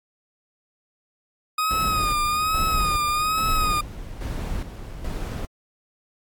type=tone with vibrato; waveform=40% pulse; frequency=1244.5 Hz; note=D#6; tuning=in tune; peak=-20 dBFS; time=1.58-3.81 s; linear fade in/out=5 ms; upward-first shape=sine; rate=1.2 Hz; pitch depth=63 cents each way
type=noise with tremolo; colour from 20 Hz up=brown; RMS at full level=-27 dBFS; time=1.71-5.45 s; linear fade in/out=0 ms; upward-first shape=square; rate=1.2 Hz; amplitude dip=60%
effects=AAC 64 kbps